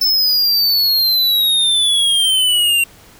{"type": "exponential sweep", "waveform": "square", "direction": "down", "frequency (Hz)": [5300, 2748], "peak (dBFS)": -12, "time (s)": [0.01, 2.84], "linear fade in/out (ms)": 5, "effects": ["pink hiss -44 dBFS RMS until 3.19 s"]}